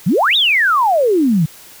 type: exponential two-way sweep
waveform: sine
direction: up then down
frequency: 146.7 to 3861 to 146.7 Hz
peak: -10 dBFS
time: 0.06-1.46 s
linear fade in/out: 10 ms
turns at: 0.36 s
effects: white hiss -40 dBFS RMS until 1.8 s